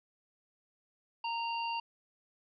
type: harmonic tone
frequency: 927 Hz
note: A#5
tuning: 10 cents flat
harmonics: 1 / 3 / 5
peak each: -34 / -39 / -46 dBFS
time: 1.24-1.8 s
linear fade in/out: 5 ms
effects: none